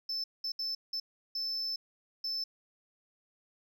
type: tone bursts at uneven times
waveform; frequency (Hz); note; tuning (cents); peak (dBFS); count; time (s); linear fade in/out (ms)
sine; 5274; E8; 0; -30; 6; 0.09-0.24 / 0.44-0.52 / 0.59-0.75 / 0.93-1 / 1.35-1.76 / 2.24-2.44; 5
effects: tanh soft clip ceiling -31 dBFS + 12-bit